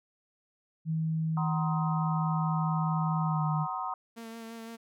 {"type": "tone with pitch glide", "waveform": "sine", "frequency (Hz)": [160, 154.19], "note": ["D#3", "D#3"], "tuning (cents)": [49, -15], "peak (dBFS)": -27, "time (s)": [0.85, 3.67], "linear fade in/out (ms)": 50, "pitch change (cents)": -64, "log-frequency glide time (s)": [3.25, 3.42]}
{"type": "chord", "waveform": "sine", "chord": "C half-diminished seventh", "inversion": "second", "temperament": "just", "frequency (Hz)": [753.5, 941.9, 1046.5, 1255.8], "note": ["Gb5", "Bb5", "C6", "Eb6"], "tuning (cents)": [31, 18, 0, 16], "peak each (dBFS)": -37, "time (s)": [1.37, 3.94], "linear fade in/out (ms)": 2}
{"type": "tone with vibrato", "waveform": "sawtooth", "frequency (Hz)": 227.5, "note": "A#3", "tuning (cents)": -42, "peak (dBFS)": -37, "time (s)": [4.16, 4.77], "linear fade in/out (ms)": 20, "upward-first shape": "sine", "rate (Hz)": 5.9, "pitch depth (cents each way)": 22}
{"effects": []}